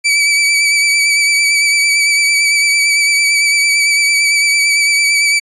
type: tone with vibrato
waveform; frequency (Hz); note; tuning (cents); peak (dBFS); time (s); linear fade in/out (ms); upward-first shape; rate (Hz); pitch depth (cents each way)
sawtooth; 2300; D7; -37; -6; 0.04-5.4; 20; sine; 8.9; 27
effects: resampled to 24000 Hz